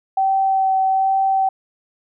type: tone with vibrato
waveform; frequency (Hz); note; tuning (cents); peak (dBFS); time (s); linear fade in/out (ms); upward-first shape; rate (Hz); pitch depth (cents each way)
sine; 769; G5; -33; -14; 0.17-1.49; 5; sine; 1.2; 11
effects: none